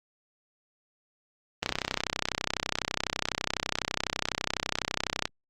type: click train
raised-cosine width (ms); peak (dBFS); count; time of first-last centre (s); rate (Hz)
0.2; -9; 117; 1.63-5.255; 32
effects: Opus 32 kbps